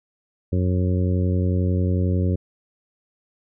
harmonic tone, 91.1 Hz, F#2, 26 cents flat, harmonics 1 / 2 / 3 / 4 / 5 / 6, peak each -19 / -25 / -29 / -31 / -33 / -35 dBFS, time 0.52-2.36 s, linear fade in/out 10 ms, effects none

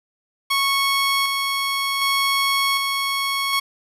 15% pulse tone with tremolo, 1103 Hz, C#6, 9 cents flat, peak -11 dBFS, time 0.5-3.6 s, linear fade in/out 10 ms, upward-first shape square, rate 0.66 Hz, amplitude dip 30%, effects resampled to 32000 Hz + 8-bit

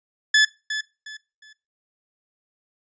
sawtooth tone with echo, 1727 Hz, A6, 33 cents flat, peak -9 dBFS, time 0.34-0.45 s, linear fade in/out 5 ms, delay 360 ms, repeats 3, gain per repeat -11 dB, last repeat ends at 1.53 s, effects noise-tail reverb RT60 0.3 s tail -21 dB re dry + resampled to 16000 Hz

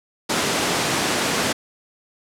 pink high-pass noise, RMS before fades -21 dBFS, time 0.29-1.53 s, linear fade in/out 10 ms, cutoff 200 Hz, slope 12 dB/octave, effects low-pass 9000 Hz 12 dB/octave

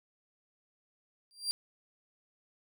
35% pulse tone with exponential growth, 4740 Hz, D8, 15 cents sharp, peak -25 dBFS, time 1.31-1.51 s, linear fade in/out 0 ms, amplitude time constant 43 ms, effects none

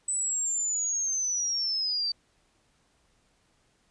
sine linear sweep, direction down, 8040 to 4603 Hz, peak -26 dBFS, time 0.08-2.12 s, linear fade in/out 5 ms, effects pink hiss -68 dBFS RMS until 3.9 s + resampled to 22050 Hz

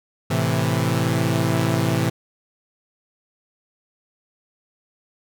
sawtooth chord, A minor, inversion none, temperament equal, 110 / 130.81 / 164.81 Hz, A2 / C3 / E3, 0 / 0 / 0 cents, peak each -19 dBFS, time 0.3-2.1 s, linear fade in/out 10 ms, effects none

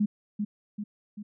sine tone with echo, 208.1 Hz, G#3, 4 cents sharp, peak -21 dBFS, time 0-0.06 s, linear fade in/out 10 ms, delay 390 ms, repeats 3, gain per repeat -5 dB, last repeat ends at 1.23 s, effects none

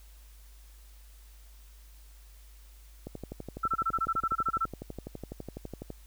click train, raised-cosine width 2 ms, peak -25 dBFS, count 35, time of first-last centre 3.07-5.903 s, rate 12 Hz
sine tone bursts, 1333 Hz, E6, 19 cents sharp, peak -25 dBFS, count 14, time 3.63-4.655 s, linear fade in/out 10 ms, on 50 ms, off 25 ms
effects added 51 Hz sine -50 dBFS peak until 6.06 s + white hiss -61 dBFS RMS until 6.06 s

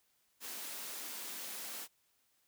white high-pass noise, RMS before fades -44 dBFS, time 0.4-1.88 s, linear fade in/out 50 ms, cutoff 190 Hz, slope 48 dB/octave, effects white hiss -75 dBFS RMS until 2.47 s

